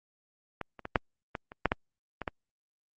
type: clicks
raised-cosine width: 0.5 ms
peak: -19 / -30 / -21 / -7 / -18 / -29 / -8 / -10 / -20 / -16 dBFS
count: 10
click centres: 0.613 / 0.793 / 0.854 / 0.958 / 1.352 / 1.519 / 1.657 / 1.719 / 2.217 / 2.278 s
effects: Opus 48 kbps